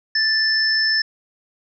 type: tone pair together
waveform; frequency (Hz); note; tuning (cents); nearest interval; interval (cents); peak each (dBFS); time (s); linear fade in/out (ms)
sine; 1760 / 5274; A6 / E8; 0 / 0; octave + perfect fifth; 1900; -19 / -18; 0.15-1.02; 5
effects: none